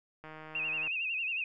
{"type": "click train", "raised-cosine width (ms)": 0.5, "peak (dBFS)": -32, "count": 100, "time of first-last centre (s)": [0.24, 0.875], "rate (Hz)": 156}
{"type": "tone with vibrato", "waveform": "sine", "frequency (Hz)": 2637, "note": "E7", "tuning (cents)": 0, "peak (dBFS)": -31, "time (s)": [0.55, 1.44], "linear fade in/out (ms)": 2, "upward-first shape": "sine", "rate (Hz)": 11, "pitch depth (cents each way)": 100}
{"effects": []}